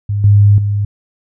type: tone with level steps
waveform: sine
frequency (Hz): 102.2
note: G#2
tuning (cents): -27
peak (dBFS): -13 / -4 / -12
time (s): 0.09-0.85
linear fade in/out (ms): 5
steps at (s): 0.24 / 0.58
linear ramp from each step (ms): 2
effects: none